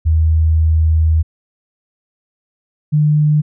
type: tone pair in turn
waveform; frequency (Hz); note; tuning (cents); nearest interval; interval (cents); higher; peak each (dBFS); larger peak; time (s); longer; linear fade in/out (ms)
sine; 79.7 / 150.45; D#2 / D3; +42 / +42; major seventh; 1100; second; -9; neither; 0.05-1.23 / 2.92-3.42; first; 20
effects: none